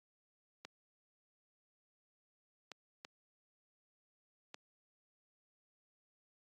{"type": "clicks", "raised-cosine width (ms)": 0.2, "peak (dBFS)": -29, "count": 4, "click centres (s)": [0.65, 2.717, 3.049, 4.544], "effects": ["high-pass 200 Hz 12 dB/octave", "AAC 48 kbps"]}